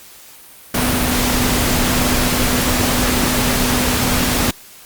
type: tone in noise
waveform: sine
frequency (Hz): 247.8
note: B3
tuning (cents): +6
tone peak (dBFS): -21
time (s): 0.74-4.51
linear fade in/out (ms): 5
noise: pink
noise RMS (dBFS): -17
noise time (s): 0.74-4.51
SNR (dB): -7
effects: white hiss -41 dBFS RMS until 4.85 s + Opus 48 kbps